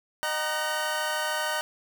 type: tone cluster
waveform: 25% pulse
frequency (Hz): 613 / 756 / 936 / 1512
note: D#5 / F#5 / A#5 / F#6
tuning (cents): -26 / +37 / +7 / +37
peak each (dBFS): -28 / -35 / -28 / -29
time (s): 0.23-1.61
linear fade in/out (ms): 0
effects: none